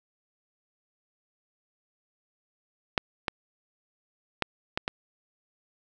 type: clicks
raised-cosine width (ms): 0.3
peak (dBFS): -6 / -10 / -8 / -11 / -12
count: 5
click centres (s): 2.978 / 3.282 / 4.423 / 4.775 / 4.879
effects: none